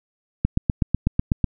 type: click train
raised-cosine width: 5 ms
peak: -5 dBFS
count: 9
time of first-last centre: 0.45-1.443 s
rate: 8.06 Hz
effects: none